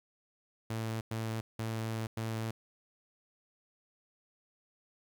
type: tone bursts at uneven times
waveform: sawtooth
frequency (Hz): 111.9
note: A2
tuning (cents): +30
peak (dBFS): -30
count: 4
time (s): 0.7-1.01 / 1.11-1.41 / 1.59-2.07 / 2.17-2.51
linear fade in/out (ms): 5
effects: 12-bit